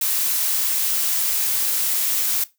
blue noise, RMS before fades -21 dBFS, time 0.01-2.44 s, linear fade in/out 5 ms, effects noise-tail reverb RT60 0.2 s tail -17 dB re dry

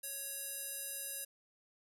square tone with band-pass filter, 554.4 Hz, C#5, in tune, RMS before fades -43 dBFS, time 0.03-1.25 s, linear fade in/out 10 ms, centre 11000 Hz, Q 2.6, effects none

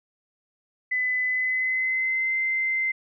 sine tone with pitch glide, 2008 to 2076 Hz, B6 to C7, +28 to -14 cents, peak -22 dBFS, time 0.91-2.92 s, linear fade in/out 10 ms, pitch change +58 cents, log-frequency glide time 1.26-2.37 s, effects none

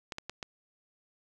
clicks, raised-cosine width 0.2 ms, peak -20 dBFS, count 4, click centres 0.122 / 0.184 / 0.296 / 0.428 s, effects none

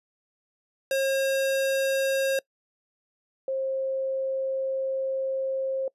square / sine tone pair in turn, 539 / 532.5 Hz, C#5 / C5, -49 / +30 cents, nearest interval unison, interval 21 cents, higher first, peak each -23 / -25 dBFS, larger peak first, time 0.91-2.39 / 3.48-5.88 s, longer second, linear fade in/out 2 ms, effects noise-tail reverb RT60 0.1 s tail -24 dB re dry + resampled to 32000 Hz

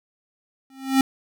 square tone with exponential growth, 267 Hz, C4, 35 cents sharp, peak -12 dBFS, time 0.7-1.01 s, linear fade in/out 2 ms, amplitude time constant 67 ms, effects none

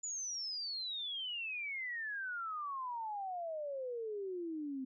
sine exponential sweep, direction down, 7040 to 256.7 Hz, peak -38 dBFS, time 0.03-4.85 s, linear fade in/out 10 ms, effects none

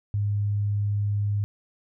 sine tone, 102.6 Hz, G#2, 21 cents flat, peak -22 dBFS, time 0.14-1.44 s, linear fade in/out 0 ms, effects none

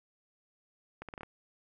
accelerating click train, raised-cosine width 0.5 ms, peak -27 dBFS, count 6, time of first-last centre 1.02-1.232 s, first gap 67 ms, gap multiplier 0.77, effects none

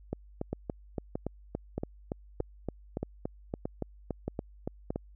two click trains, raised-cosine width 2 ms, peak -19 / -19 dBFS, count 8 / 18, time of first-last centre 0.53-4.905 / 0.13-4.96 s, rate 1.6 / 3.52 Hz, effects added 50 Hz sine -51 dBFS peak until 5.15 s

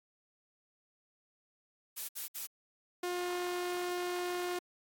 blue noise bursts, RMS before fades -39 dBFS, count 3, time 1.96-2.472 s, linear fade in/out 20 ms, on 130 ms, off 61 ms
sawtooth tone, 356.2 Hz, F4, 34 cents sharp, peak -30 dBFS, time 3.03-4.59 s, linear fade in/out 5 ms
effects AAC 64 kbps

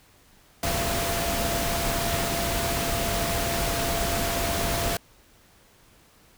sine tone in noise, 682 Hz, F5, 41 cents flat, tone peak -30 dBFS, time 0.63-4.97 s, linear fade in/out 2 ms, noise pink, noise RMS -27 dBFS, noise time 0.63-4.97 s, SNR -6 dB, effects pink hiss -57 dBFS RMS until 6.37 s

